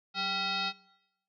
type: tone with frequency modulation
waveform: sine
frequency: 2564 Hz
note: E7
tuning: 49 cents flat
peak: -29 dBFS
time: 0.14-0.73 s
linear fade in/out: 50 ms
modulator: 594 Hz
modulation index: 3.4
effects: noise-tail reverb RT60 0.9 s tail -22 dB re dry